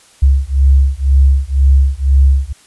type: beating tone pair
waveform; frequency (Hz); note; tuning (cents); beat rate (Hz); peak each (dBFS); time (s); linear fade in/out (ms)
sine; 67.1 / 69.1; C2 / C#2; +44 / -5; 2; -10; 0.22-2.53; 10
effects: white hiss -46 dBFS RMS until 2.66 s + resampled to 24000 Hz